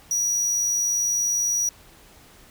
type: tone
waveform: square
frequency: 5800 Hz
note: F#8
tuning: 35 cents flat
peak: -21 dBFS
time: 0.11-1.69 s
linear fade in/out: 2 ms
effects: pink hiss -51 dBFS RMS until 2.5 s